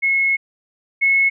sine tone pair in turn, 2177 / 2187 Hz, C#7 / C#7, -32 / -24 cents, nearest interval unison, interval 8 cents, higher second, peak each -14 / -12 dBFS, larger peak second, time 0.02-0.37 / 1.01-1.3 s, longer first, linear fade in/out 20 ms, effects none

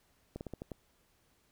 slowing click train, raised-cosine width 2 ms, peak -27 dBFS, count 6, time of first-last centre 0.36-0.718 s, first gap 49 ms, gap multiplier 1.19, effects pink hiss -71 dBFS RMS until 1.51 s

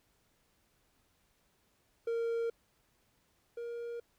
triangle tone pair in turn, 462.7 / 471.1 Hz, A#4 / A#4, -13 / +18 cents, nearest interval unison, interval 31 cents, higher second, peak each -29 / -36 dBFS, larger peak first, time 2.07-2.5 / 3.57-4 s, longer neither, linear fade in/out 5 ms, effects pink hiss -73 dBFS RMS until 4.18 s

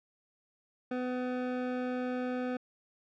25% pulse tone, 251.1 Hz, B3, 29 cents sharp, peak -28 dBFS, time 0.91-2.57 s, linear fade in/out 5 ms, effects low-pass 2000 Hz 12 dB/octave

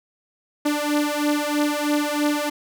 sawtooth beating tone pair, 293.7 / 296.8 Hz, D4 / D4, 0 / +18 cents, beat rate 3.1 Hz, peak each -19 / -19 dBFS, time 0.65-2.5 s, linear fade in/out 10 ms, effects none

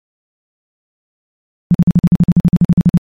sine tone bursts, 174.61 Hz, F3, in tune, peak -4 dBFS, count 16, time 1.71-2.974 s, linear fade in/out 0 ms, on 34 ms, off 48 ms, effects MP3 64 kbps

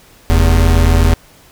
square tone pair together, 43.91 / 82.41 Hz, F1 / E2, +10 / 0 cents, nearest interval major seventh, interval 1090 cents, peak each -11 dBFS, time 0.3-1.14 s, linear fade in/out 0 ms, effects pink hiss -45 dBFS RMS until 1.51 s

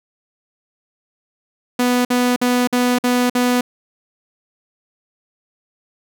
sawtooth tone bursts, 246.9 Hz, B3, in tune, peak -10 dBFS, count 6, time 1.79-3.61 s, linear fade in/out 5 ms, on 260 ms, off 52 ms, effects none

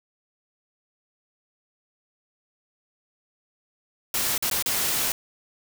white noise with dropouts, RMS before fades -25 dBFS, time 4.14-5.12 s, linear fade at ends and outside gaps 2 ms, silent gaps 4.379-4.424 / 4.5-4.512 / 4.625-4.66 s, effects none

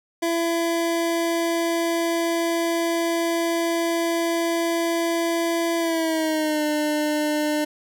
25% pulse tone with pitch glide, 335.8 to 300.9 Hz, E4 to D4, +32 to +42 cents, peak -17 dBFS, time 0.22-7.65 s, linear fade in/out 10 ms, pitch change -190 cents, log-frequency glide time 5.78-6.64 s, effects none

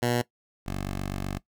10% pulse tone pair in turn, 120.8 / 47.94 Hz, B2 / G1, -38 / -38 cents, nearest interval octave + major third, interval 1600 cents, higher first, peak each -15 / -22 dBFS, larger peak first, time 0.02-0.22 / 0.66-1.39 s, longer second, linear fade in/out 10 ms, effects noise-tail reverb RT60 0.1 s tail -18 dB re dry

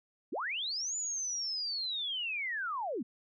sine linear two-way sweep, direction up then down, 191.8 to 7040 to 191.8 Hz, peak -33 dBFS, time 0.32-3.03 s, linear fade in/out 10 ms, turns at 0.96 s, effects none

